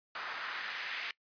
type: noise with band-pass filter sweep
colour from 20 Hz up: white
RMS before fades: -40 dBFS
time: 0.15-1.11 s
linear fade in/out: 2 ms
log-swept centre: 1300 to 2100 Hz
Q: 1.9
effects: noise-tail reverb RT60 0.1 s tail -22 dB re dry + resampled to 11025 Hz